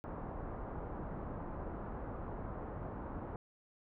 pink low-pass noise, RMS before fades -43 dBFS, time 0.04-3.36 s, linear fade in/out 0 ms, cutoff 1200 Hz, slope 24 dB/octave, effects none

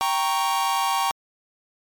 45% pulse chord, G diminished, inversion none, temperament equal, 784 / 932.3 / 1108.7 Hz, G5 / Bb5 / Db6, 0 / 0 / 0 cents, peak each -25 dBFS, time 0.01-1.11 s, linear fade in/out 0 ms, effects MP3 96 kbps

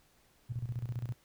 sine tone with tremolo, 119.7 Hz, A#2, 46 cents sharp, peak -32 dBFS, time 0.49-1.14 s, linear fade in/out 20 ms, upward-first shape square, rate 15 Hz, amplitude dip 75%, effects pink hiss -67 dBFS RMS until 1.24 s

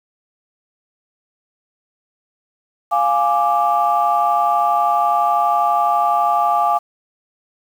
sine chord, D diminished, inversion first, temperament equal, 698.5 / 830.6 / 1174.7 Hz, F5 / Ab5 / D6, 0 / 0 / 0 cents, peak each -17 dBFS, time 2.91-6.79 s, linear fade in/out 20 ms, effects tanh soft clip ceiling -5 dBFS + 7-bit

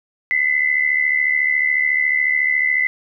sine tone pair together, 2009 / 2083 Hz, B6 / C7, +29 / -8 cents, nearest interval minor second, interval 63 cents, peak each -16 / -20 dBFS, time 0.31-2.87 s, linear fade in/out 0 ms, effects none

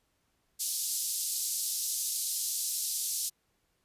white band-pass noise, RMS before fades -33 dBFS, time 0.59-3.3 s, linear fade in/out 20 ms, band 4400 to 13000 Hz, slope 24 dB/octave, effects pink hiss -75 dBFS RMS until 3.84 s + resampled to 32000 Hz

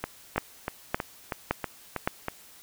two click trains, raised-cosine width 0.5 ms, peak -14 / -9 dBFS, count 8 / 4, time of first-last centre 0.04-2.284 / 0.38-2.075 s, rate 3.12 / 1.77 Hz, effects white hiss -52 dBFS RMS until 2.62 s

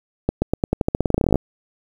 accelerating click train, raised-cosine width 2 ms, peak -4 dBFS, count 21, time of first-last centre 0.29-1.357 s, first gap 130 ms, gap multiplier 0.89, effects 7-bit

